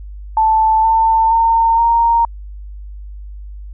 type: tone with pitch steps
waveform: sine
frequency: 880 / 895.9 / 912.1 / 928.6 Hz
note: A5 / A5 / A#5 / A#5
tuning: 0 / +31 / -38 / -7 cents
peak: -9 dBFS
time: 0.37-2.25 s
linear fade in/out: 2 ms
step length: 470 ms
effects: added 50 Hz sine -28 dBFS peak until 3.73 s